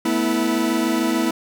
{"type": "chord", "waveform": "40% pulse", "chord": "A suspended second", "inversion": "none", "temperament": "equal with one note detuned", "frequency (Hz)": [220, 246.9, 326.2], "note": ["A3", "B3", "E4"], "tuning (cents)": [0, 0, -18], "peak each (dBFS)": [-24, -22, -20], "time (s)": [0.05, 1.31], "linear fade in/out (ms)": 5, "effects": []}